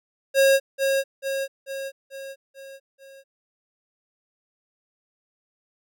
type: tone with echo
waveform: square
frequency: 543 Hz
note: C#5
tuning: 36 cents flat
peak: -15 dBFS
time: 0.34-0.6 s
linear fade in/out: 50 ms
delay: 440 ms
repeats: 6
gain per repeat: -5 dB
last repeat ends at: 3.24 s
effects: none